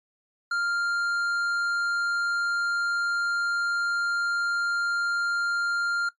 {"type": "tone with tanh clipping", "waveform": "sine", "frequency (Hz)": 1396.9, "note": "F6", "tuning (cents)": 0, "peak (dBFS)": -25, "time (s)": [0.51, 6.09], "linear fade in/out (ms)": 5, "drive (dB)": 9, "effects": ["noise-tail reverb RT60 0.1 s tail -17 dB re dry", "MP3 48 kbps"]}